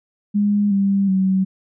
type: tone with pitch steps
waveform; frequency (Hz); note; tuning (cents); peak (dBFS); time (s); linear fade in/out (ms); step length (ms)
sine; 205.3 / 197.39 / 189.79; G#3 / G3 / F#3; -20 / +12 / +44; -14; 0.34-1.45; 20; 370
effects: none